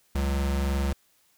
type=tone pair together; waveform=square; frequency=69.3 / 185 Hz; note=C#2 / F#3; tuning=0 / 0 cents; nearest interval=octave + perfect fourth; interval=1700 cents; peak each=-25 / -34 dBFS; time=0.15-0.93 s; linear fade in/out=5 ms; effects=white hiss -65 dBFS RMS until 1.37 s